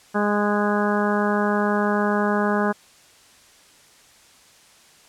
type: harmonic tone with a mistuned harmonic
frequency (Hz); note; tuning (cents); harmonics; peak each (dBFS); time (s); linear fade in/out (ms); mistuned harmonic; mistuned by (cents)
206.5; G#3; -10; 1 / 2 / 3 / 4 / 5 / 6 / 7 / 8; -22 / -25 / -27 / -28 / -29 / -30 / -30 / -31; 0.14-2.73; 20; 7; +29
effects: white hiss -52 dBFS RMS until 5.08 s + low-pass 9000 Hz 12 dB/octave